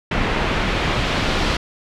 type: noise with low-pass filter sweep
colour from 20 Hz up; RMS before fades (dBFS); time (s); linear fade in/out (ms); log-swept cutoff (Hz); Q
pink; -20; 0.11-1.57; 5; 2400 to 4000; 1.1
effects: none